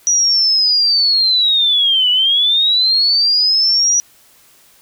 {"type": "linear two-way sweep", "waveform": "sine", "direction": "down then up", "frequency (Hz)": [5850, 2931, 5850], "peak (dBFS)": -10, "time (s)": [0.07, 4], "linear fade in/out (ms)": 0, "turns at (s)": 2.1, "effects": ["white hiss -49 dBFS RMS until 4.81 s"]}